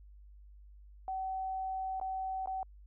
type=tone with dropouts; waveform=sine; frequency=760 Hz; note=F#5; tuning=46 cents sharp; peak=-34 dBFS; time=1.08-2.63 s; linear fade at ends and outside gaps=1 ms; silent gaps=1.999-2.013 / 2.459-2.473 s; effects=added 50 Hz sine -52 dBFS peak until 2.86 s